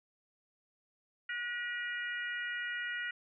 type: harmonic tone with a mistuned harmonic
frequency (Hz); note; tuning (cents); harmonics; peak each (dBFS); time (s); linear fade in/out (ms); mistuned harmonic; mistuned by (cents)
479.3; A#4; +48; 3 / 4 / 5 / 6; -39 / -38 / -47 / -46; 1.29-3.11; 5; 3; +18
effects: none